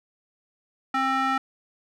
square tone with band-pass filter, 265.7 Hz, C4, 27 cents sharp, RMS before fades -24 dBFS, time 0.94-1.38 s, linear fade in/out 5 ms, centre 1300 Hz, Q 1.9, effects none

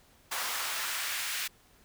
pink noise with high-pass filter sweep, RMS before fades -34 dBFS, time 0.31-1.48 s, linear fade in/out 10 ms, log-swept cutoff 1000 to 2000 Hz, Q 1.1, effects pink hiss -62 dBFS RMS until 1.84 s

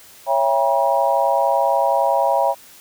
sine chord, C# diminished seventh, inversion none, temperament just, 554.4 / 665.2 / 798.3 / 957.9 Hz, C#5 / E5 / G5 / Bb5, 0 / +16 / +31 / +47 cents, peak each -20 dBFS, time 0.26-2.55 s, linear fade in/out 50 ms, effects white hiss -45 dBFS RMS until 2.8 s

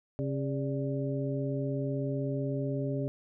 harmonic tone with a mistuned harmonic, 136 Hz, C#3, 33 cents flat, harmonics 1 / 2 / 3 / 4, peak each -32 / -35 / -37 / -38 dBFS, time 0.19-3.08 s, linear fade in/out 0 ms, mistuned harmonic 4, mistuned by +120 cents, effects none

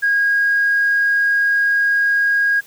sine tone, 1636 Hz, G#6, 26 cents flat, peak -12 dBFS, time 0.02-2.61 s, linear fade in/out 20 ms, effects tanh soft clip ceiling -8 dBFS + white hiss -46 dBFS RMS until 2.66 s

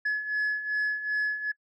sine beating tone pair, 1701 / 1703.6 Hz, G#6 / G#6, +41 / +44 cents, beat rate 2.6 Hz, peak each -30 / -25 dBFS, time 0.05-1.52 s, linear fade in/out 10 ms, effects noise-tail reverb RT60 0.1 s tail -25 dB re dry + tanh soft clip ceiling -23 dBFS

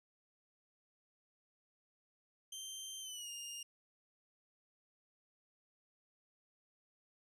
20% pulse tone with pitch glide, 3136 to 2826 Hz, G7 to F7, 0 to +20 cents, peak -39 dBFS, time 2.52-3.63 s, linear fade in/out 5 ms, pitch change -180 cents, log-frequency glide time 3-3.3 s, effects none

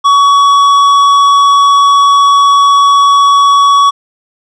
sine tone with tanh clipping, 1127 Hz, C#6, 28 cents sharp, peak -5 dBFS, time 0.04-3.91 s, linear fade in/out 20 ms, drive 10 dB, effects none

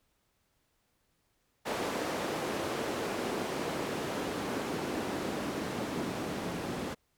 white noise with band-pass filter sweep, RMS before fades -35 dBFS, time 1.65-6.95 s, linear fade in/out 20 ms, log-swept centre 400 to 230 Hz, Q 0.97, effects pink hiss -75 dBFS RMS until 7.17 s

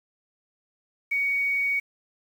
sine tone with quantisation, 2242 Hz, C#7, 19 cents sharp, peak -22 dBFS, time 1.11-1.8 s, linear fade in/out 10 ms, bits 8, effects none

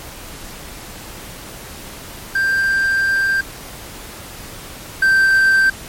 triangle tone pair in turn, 1580 / 1562.8 Hz, G6 / G6, +13 / -6 cents, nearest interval unison, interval 19 cents, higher first, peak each -12 / -8 dBFS, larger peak second, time 2.35-3.41 / 5.02-5.7 s, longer first, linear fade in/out 5 ms, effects pink hiss -34 dBFS RMS until 5.88 s + MP3 64 kbps

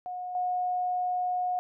sine tone with level steps, 725 Hz, F#5, 35 cents flat, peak -33 / -26 dBFS, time 0.06-1.59 s, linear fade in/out 0 ms, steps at 0.35 s, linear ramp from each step 2 ms, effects none

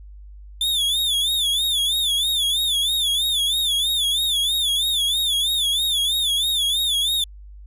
45% pulse tone with vibrato, 3520 Hz, A7, in tune, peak -18 dBFS, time 0.61-7.24 s, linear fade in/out 2 ms, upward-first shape sine, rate 3.1 Hz, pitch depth 120 cents each way, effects added 50 Hz sine -38 dBFS peak until 7.66 s + resampled to 32000 Hz

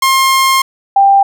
sawtooth / sine tone pair in turn, 1065 / 791 Hz, C6 / G5, +30 / +15 cents, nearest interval perfect fourth, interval 515 cents, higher first, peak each -4 / -4 dBFS, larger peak neither, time 0.02-0.62 / 0.96-1.23 s, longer first, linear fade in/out 5 ms, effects none

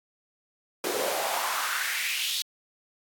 pink noise with high-pass filter sweep, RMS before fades -29 dBFS, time 0.84-2.42 s, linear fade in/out 2 ms, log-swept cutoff 370 to 3900 Hz, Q 3.7, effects AAC 64 kbps

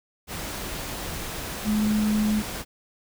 sine tone in noise, 212.7 Hz, G#3, 42 cents sharp, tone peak -20 dBFS, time 1.64-2.43 s, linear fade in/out 50 ms, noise pink, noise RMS -33 dBFS, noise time 0.27-2.65 s, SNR +10 dB, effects none

